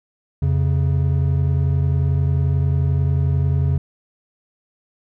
triangle tone pair together, 85.8 / 137.03 Hz, F2 / C#3, -30 / -20 cents, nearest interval minor sixth, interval 810 cents, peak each -16 dBFS, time 0.42-3.78 s, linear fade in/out 5 ms, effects none

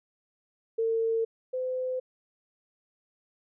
sine tone pair in turn, 452.5 / 511.2 Hz, A4 / C5, +48 / -40 cents, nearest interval major second, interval 212 cents, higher second, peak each -24 / -28 dBFS, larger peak first, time 0.78-1.25 / 1.53-2 s, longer neither, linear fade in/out 10 ms, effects none

